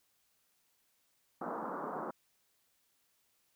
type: band-pass noise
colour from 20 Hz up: white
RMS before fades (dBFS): -40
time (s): 1.41-2.11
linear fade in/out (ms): 5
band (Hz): 170 to 1300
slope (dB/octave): 48
effects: white hiss -75 dBFS RMS until 3.55 s